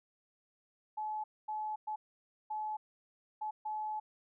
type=tone bursts at uneven times; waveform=sine; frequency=857 Hz; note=A5; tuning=46 cents flat; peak=-35 dBFS; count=6; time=0.97-1.24 / 1.48-1.76 / 1.87-1.96 / 2.5-2.77 / 3.41-3.51 / 3.65-4 s; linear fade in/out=10 ms; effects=none